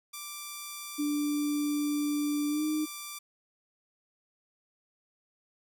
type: tone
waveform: 5% pulse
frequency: 1174.7 Hz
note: D6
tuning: in tune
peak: -27 dBFS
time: 0.13-3.19 s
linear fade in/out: 10 ms
type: tone with pitch glide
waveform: sine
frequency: 293.7 to 306.9 Hz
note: D4 to D#4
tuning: 0 to -24 cents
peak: -27 dBFS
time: 0.98-2.86 s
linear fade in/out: 20 ms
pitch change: +76 cents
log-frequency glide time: 2.49-2.64 s
effects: none